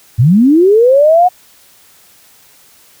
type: linear sweep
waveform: sine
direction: up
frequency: 102.6 to 740 Hz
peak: -4 dBFS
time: 0.18-1.29 s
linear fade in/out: 20 ms
effects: white hiss -45 dBFS RMS until 3 s